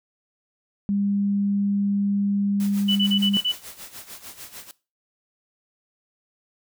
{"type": "tone", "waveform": "sine", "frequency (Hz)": 200.9, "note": "G3", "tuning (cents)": 43, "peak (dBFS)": -20, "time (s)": [0.89, 3.37], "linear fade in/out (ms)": 0}
{"type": "noise with tremolo", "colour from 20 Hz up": "white", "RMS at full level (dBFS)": -38, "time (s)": [2.6, 4.71], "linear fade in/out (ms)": 0, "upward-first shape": "sine", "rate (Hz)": 6.7, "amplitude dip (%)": 75}
{"type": "tone bursts", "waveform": "sine", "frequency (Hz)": 2978, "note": "F#7", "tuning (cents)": 11, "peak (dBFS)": -20, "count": 6, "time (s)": [2.88, 3.521], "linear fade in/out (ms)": 10, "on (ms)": 76, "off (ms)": 37}
{"effects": ["noise-tail reverb RT60 0.3 s tail -19 dB re dry"]}